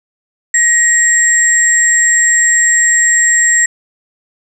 sine tone pair together, 1891 / 7564 Hz, A#6 / A#8, +24 / +24 cents, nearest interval 2 octaves, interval 2400 cents, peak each -10 dBFS, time 0.54-3.66 s, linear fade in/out 5 ms, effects none

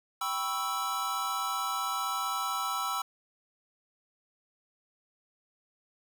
square chord, C# half-diminished seventh, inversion second, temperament equal, 784 / 987.8 / 1108.7 / 1318.5 Hz, G5 / B5 / C#6 / E6, 0 / 0 / 0 / 0 cents, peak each -39 / -38 / -39 / -33 dBFS, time 0.21-3.02 s, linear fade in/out 5 ms, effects none

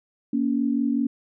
sine tone pair together, 236.1 / 281.3 Hz, A#3 / C#4, +22 / +26 cents, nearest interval minor third, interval 304 cents, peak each -23 dBFS, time 0.33-1.07 s, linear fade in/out 5 ms, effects none

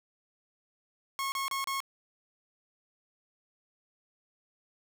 sawtooth tone bursts, 1090 Hz, C#6, 29 cents flat, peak -27 dBFS, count 4, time 1.19-1.803 s, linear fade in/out 0 ms, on 130 ms, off 31 ms, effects none

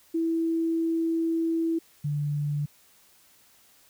sine tone pair in turn, 328.8 / 146.46 Hz, E4 / D3, -4 / -4 cents, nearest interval octave + major second, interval 1400 cents, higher first, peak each -23 / -25 dBFS, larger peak first, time 0.14-1.79 / 2.04-2.66 s, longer first, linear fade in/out 10 ms, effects white hiss -59 dBFS RMS until 3.89 s

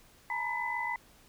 sine tone cluster, 858 / 935 / 982 / 2008 Hz, A5 / A#5 / B5 / B6, -44 / +5 / -10 / +28 cents, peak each -40 / -36 / -40 / -34 dBFS, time 0.3-0.96 s, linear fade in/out 2 ms, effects pink hiss -60 dBFS RMS until 1.28 s

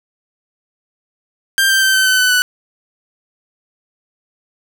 sawtooth tone with pitch steps, 1584 / 1567.6 / 1551.4 / 1535.4 / 1519.5 / 1503.8 / 1488.2 Hz, G6 / G6 / G6 / G6 / F#6 / F#6 / F#6, +18 / 0 / -18 / -36 / +46 / +28 / +10 cents, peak -7 dBFS, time 1.58-2.42 s, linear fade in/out 0 ms, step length 120 ms, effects none

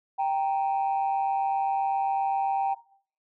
sine tone pair together, 784.7 / 932.3 Hz, G5 / A#5, +2 / 0 cents, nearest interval minor third, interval 298 cents, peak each -23 / -29 dBFS, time 0.18-2.75 s, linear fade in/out 20 ms, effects noise-tail reverb RT60 0.5 s tail -17 dB re dry + tanh soft clip ceiling -19 dBFS

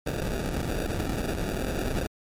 pink noise with sample-and-hold, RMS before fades -29 dBFS, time 0.06-2.07 s, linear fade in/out 5 ms, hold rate 1050 Hz, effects MP3 64 kbps

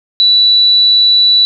sine tone, 3951 Hz, B7, in tune, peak -5 dBFS, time 0.2-1.45 s, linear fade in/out 0 ms, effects none

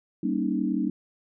sine chord, Eb dominant seventh, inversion first, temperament just, 194.45 / 233.3 / 280 / 311.1 Hz, G3 / Bb3 / Db4 / Eb4, -14 / +2 / +18 / 0 cents, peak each -29 dBFS, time 0.23-0.9 s, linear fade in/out 5 ms, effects none

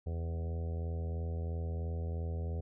harmonic tone with a mistuned harmonic, 83 Hz, E2, 12 cents sharp, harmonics 1 / 2 / 3 / 4 / 5 / 6 / 7 / 8 / 9, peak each -34 / -45 / -52 / -56 / -49 / -50 / -55 / -59 / -57 dBFS, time 0.06-2.61 s, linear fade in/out 10 ms, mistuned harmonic 2, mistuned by -15 cents, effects none

